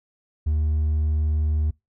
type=tone with hard clipping; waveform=sine; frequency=76.6 Hz; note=D#2; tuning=27 cents flat; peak=-20 dBFS; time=0.46-1.71 s; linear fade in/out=10 ms; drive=2 dB; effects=noise-tail reverb RT60 0.2 s tail -24 dB re dry